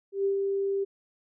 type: tone with ADSR envelope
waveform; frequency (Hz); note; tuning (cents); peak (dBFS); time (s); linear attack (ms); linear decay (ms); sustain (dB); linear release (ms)
sine; 394.1; G4; +9; -22; 0.12-0.85; 130; 110; -3; 19
effects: none